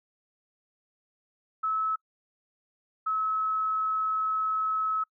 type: tone pair in turn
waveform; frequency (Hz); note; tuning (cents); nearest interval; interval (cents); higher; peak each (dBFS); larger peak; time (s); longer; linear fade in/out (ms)
sine; 1298 / 1291.2; E6 / E6; -27 / -36; unison; 9; first; -25; neither; 1.63-1.96 / 3.06-5.04; second; 10
effects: noise-tail reverb RT60 0.1 s tail -26 dB re dry